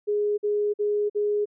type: tone bursts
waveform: sine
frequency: 415.3 Hz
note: G#4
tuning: in tune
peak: -21 dBFS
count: 4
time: 0.07-1.457 s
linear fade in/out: 20 ms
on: 310 ms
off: 49 ms
effects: none